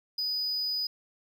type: tone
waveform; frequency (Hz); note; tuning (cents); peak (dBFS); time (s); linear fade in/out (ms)
triangle; 4970; D#8; -3; -27; 0.18-0.87; 5
effects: none